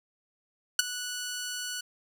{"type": "tone with ADSR envelope", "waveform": "10% pulse", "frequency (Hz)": 1476, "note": "F#6", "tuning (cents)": -5, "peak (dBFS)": -8, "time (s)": [0.79, 1.81], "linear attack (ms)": 3, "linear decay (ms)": 16, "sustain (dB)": -17, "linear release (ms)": 7, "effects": []}